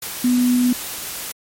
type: tone in noise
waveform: sine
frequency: 247.4 Hz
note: B3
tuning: 3 cents sharp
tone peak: -13 dBFS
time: 0.24-0.73 s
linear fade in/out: 5 ms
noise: white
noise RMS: -29 dBFS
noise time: 0.02-1.32 s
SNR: +13 dB
effects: MP3 64 kbps